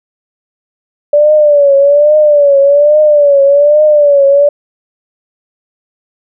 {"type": "tone with vibrato", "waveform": "sine", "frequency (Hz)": 581, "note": "D5", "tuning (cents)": -19, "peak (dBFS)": -3, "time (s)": [1.13, 4.49], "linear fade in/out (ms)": 5, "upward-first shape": "triangle", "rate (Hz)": 1.2, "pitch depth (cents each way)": 96, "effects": []}